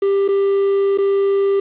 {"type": "tone with dropouts", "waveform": "triangle", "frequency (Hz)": 395.4, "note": "G4", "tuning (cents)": 15, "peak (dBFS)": -11, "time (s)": [0.02, 1.6], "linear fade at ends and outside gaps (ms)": 5, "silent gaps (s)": [[0.28, 0.286], [0.976, 0.984]], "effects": ["resampled to 8000 Hz", "7-bit"]}